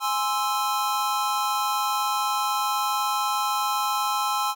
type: chord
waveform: square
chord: Ab augmented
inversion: none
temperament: equal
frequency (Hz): 830.6 / 1046.5 / 1318.5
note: Ab5 / C6 / E6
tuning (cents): 0 / 0 / 0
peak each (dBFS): -28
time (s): 0-4.55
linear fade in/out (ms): 50
effects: none